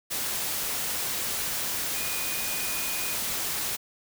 sine tone in noise, 2467 Hz, D#7, 15 cents flat, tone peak -37 dBFS, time 1.95-3.15 s, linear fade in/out 20 ms, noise white, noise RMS -30 dBFS, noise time 0.1-3.77 s, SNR -10 dB, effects none

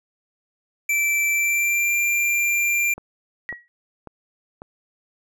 square tone with pitch glide, 2332 to 2377 Hz, D7 to D7, -13 to +20 cents, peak -19 dBFS, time 0.89-2.94 s, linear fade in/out 5 ms, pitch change +33 cents, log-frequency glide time 1.3-1.94 s
click train, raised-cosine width 1 ms, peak -23 dBFS, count 4, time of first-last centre 2.98-4.619 s, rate 1.83 Hz
sine tone with exponential decay, 1914 Hz, A#6, 45 cents sharp, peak -24 dBFS, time 3.49-3.68 s, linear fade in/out 0 ms, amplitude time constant 40 ms
effects none

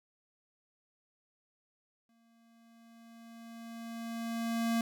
square tone with exponential growth, 230 Hz, A#3, 23 cents flat, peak -28 dBFS, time 2.09-4.81 s, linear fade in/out 2 ms, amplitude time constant 590 ms, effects none

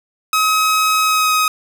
sawtooth tone with pitch glide, 1273 to 1260.6 Hz, D#6 to D#6, +39 to +22 cents, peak -9 dBFS, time 0.33-1.48 s, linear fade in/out 2 ms, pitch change -17 cents, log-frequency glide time 1.04-1.34 s, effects none

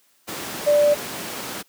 sine tone in noise, 587.3 Hz, D5, in tune, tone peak -13 dBFS, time 0.66-0.95 s, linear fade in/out 20 ms, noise pink, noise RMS -30 dBFS, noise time 0.27-1.63 s, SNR +14 dB, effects white hiss -61 dBFS RMS until 1.68 s + high-pass 200 Hz 12 dB/octave

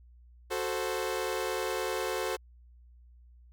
sawtooth chord, F# diminished, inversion none, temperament equal, 370 / 440 / 523.3 Hz, F#4 / A4 / C5, 0 / 0 / 0 cents, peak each -31 dBFS, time 0.5-2.37 s, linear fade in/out 20 ms, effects added 60 Hz sine -53 dBFS peak until 3.52 s

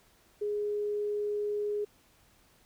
sine tone, 415.3 Hz, G#4, in tune, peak -29 dBFS, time 0.41-1.85 s, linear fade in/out 10 ms, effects pink hiss -64 dBFS RMS until 2.65 s

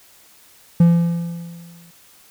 triangle tone with exponential decay, 170 Hz, F3, 46 cents flat, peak -5 dBFS, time 0.8-1.91 s, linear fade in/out 5 ms, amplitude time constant 240 ms, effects white hiss -50 dBFS RMS until 2.3 s

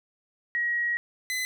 sine / sawtooth tone pair in turn, 1901 / 2020 Hz, A#6 / B6, +33 / +39 cents, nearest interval minor second, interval 106 cents, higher second, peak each -24 dBFS, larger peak neither, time 0.55-0.97 / 1.3-1.45 s, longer first, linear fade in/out 0 ms, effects none

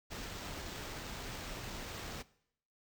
pink noise with sample-and-hold, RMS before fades -44 dBFS, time 0.1-2.23 s, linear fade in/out 20 ms, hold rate 11025 Hz, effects noise-tail reverb RT60 0.7 s tail -20 dB re dry

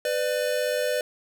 square tone pair together, 499.9 / 596.9 Hz, B4 / D5, +21 / +28 cents, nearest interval minor third, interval 307 cents, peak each -27 dBFS, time 0.05-1.01 s, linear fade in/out 2 ms, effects none

